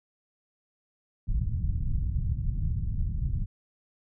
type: low-pass noise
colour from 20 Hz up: pink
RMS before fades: -28 dBFS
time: 1.27-3.46 s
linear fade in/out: 20 ms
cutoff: 140 Hz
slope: 24 dB/octave
effects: none